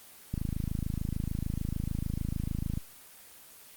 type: click train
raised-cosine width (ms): 5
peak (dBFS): -19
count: 66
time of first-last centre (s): 0.34-2.774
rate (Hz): 26.7
effects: white hiss -52 dBFS RMS until 3.76 s + Opus 24 kbps